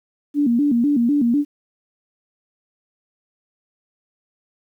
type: tone with vibrato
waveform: sine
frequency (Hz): 261.6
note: C4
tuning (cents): 0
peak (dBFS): -14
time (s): 0.34-1.45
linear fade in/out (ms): 50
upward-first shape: square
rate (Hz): 4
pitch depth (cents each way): 180
effects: 9-bit